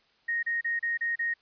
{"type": "tone bursts", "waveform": "sine", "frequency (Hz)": 1864.7, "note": "A#6", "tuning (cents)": 0, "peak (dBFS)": -26, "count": 6, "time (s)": [0.28, 1.34], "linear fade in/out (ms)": 10, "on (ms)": 150, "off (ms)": 32, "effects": ["white hiss -66 dBFS RMS until 1.41 s", "resampled to 11025 Hz"]}